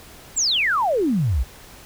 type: exponential sweep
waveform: sine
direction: down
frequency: 7902 to 53.6 Hz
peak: -17 dBFS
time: 0.36-1.44 s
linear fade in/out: 20 ms
effects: pink hiss -44 dBFS RMS until 1.85 s